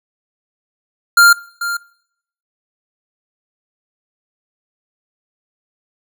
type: tone with echo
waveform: square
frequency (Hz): 1396.9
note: F6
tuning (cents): 0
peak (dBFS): -6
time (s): 1.17-1.33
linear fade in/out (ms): 5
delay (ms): 440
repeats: 1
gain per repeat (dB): -13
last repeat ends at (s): 1.77
effects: noise-tail reverb RT60 0.7 s tail -22 dB re dry